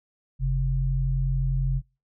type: tone pair together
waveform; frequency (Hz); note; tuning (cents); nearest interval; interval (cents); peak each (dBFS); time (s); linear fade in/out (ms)
sine; 44.38 / 133; F1 / C3; +29 / +29; octave + perfect fifth; 1900; -24; 0.39-1.82; 50
effects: noise-tail reverb RT60 0.3 s tail -26 dB re dry